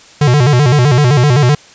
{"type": "tone with vibrato", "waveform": "square", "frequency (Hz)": 134.9, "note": "C#3", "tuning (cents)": -47, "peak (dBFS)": -7, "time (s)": [0.21, 1.55], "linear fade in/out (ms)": 5, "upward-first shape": "square", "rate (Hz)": 7.8, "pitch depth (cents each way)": 160, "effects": ["white hiss -40 dBFS RMS until 1.74 s", "resampled to 16000 Hz"]}